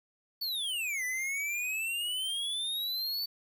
square exponential two-way sweep, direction down then up, 4548 to 1975.5 to 4548 Hz, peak -32 dBFS, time 0.41-3.26 s, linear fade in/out 10 ms, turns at 1.04 s, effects 10-bit

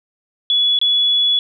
sine tone with dropouts, 3400 Hz, G#7, 40 cents sharp, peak -12 dBFS, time 0.5-1.39 s, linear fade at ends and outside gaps 1 ms, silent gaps 0.789-0.814 s, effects none

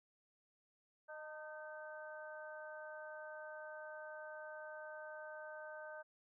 harmonic tone with a mistuned harmonic, 308 Hz, D#4, 17 cents flat, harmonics 2 / 3 / 4 / 5, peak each -50 / -56 / -59 / -52 dBFS, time 1.08-6.03 s, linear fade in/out 20 ms, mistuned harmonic 3, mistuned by -36 cents, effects none

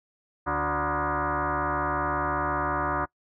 sine tone with frequency modulation, 146.83 Hz, D3, in tune, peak -24 dBFS, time 0.46-3.06 s, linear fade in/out 20 ms, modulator 219 Hz, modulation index 6.2, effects noise-tail reverb RT60 0.1 s tail -23 dB re dry

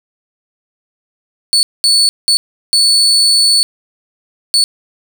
35% pulse tone bursts at uneven times, 4446 Hz, C#8, 4 cents sharp, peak -6 dBFS, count 5, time 1.53-1.63 / 1.84-2.09 / 2.28-2.37 / 2.73-3.63 / 4.54-4.64 s, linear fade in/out 0 ms, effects none

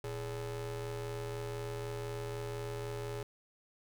35% pulse ring-modulated tone, 150 Hz, D3, 37 cents sharp, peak -33 dBFS, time 0.04-3.23 s, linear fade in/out 2 ms, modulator 267 Hz, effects 12-bit

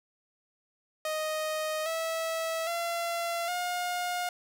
sawtooth tone with pitch steps, 622.3 / 651.4 / 681.8 / 713.6 Hz, D#5 / E5 / F5 / F5, 0 / -21 / -42 / +37 cents, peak -26 dBFS, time 1.05-4.29 s, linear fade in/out 2 ms, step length 810 ms, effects none

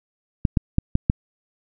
clicks, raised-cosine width 5 ms, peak -4 dBFS, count 5, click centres 0.452 / 0.572 / 0.784 / 0.954 / 1.099 s, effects none

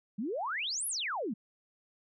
sine exponential two-way sweep, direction up then down, 188.7 to 11540 to 188.7 Hz, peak -32 dBFS, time 0.18-1.34 s, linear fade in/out 10 ms, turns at 0.87 s, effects none

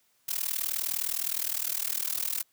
blue noise with amplitude modulation, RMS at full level -27 dBFS, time 0.28-2.43 s, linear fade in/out 10 ms, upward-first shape sine, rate 39.6 Hz, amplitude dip 95%, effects white hiss -69 dBFS RMS until 2.52 s + high-pass 80 Hz 12 dB/octave

